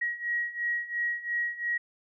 sine beating tone pair, 1900 / 1902.9 Hz, A#6 / A#6, +33 / +35 cents, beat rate 2.9 Hz, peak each -33 / -30 dBFS, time 0.01-1.78 s, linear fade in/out 10 ms, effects none

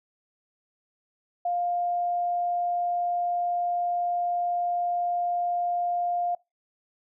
sine tone, 703 Hz, F5, 11 cents sharp, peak -24 dBFS, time 1.45-6.35 s, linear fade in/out 5 ms, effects noise-tail reverb RT60 0.2 s tail -22 dB re dry

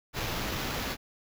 pink noise with sample-and-hold, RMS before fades -33 dBFS, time 0.13-0.97 s, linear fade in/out 50 ms, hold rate 8820 Hz, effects none

